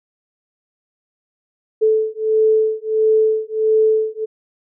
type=beating tone pair; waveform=sine; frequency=436.2 / 437.7 Hz; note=A4 / A4; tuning=-15 / -9 cents; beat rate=1.5 Hz; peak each=-16 dBFS; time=1.81-4.26 s; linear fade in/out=20 ms; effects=none